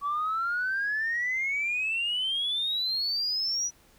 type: exponential sweep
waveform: sine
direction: up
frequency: 1129 to 5920 Hz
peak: -25 dBFS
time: 0.01-3.71 s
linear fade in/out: 50 ms
effects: tanh soft clip ceiling -22 dBFS + pink hiss -60 dBFS RMS until 3.98 s